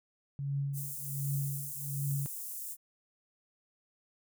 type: tone with tremolo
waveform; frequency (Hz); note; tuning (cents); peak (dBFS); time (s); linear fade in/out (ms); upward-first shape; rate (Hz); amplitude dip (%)
sine; 140; C#3; +18; -29; 0.39-2.26; 0; triangle; 1.3; 100
type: high-pass noise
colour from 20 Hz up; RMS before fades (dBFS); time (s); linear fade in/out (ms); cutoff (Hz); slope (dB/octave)
white; -41; 0.73-2.77; 50; 7800; 24
effects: none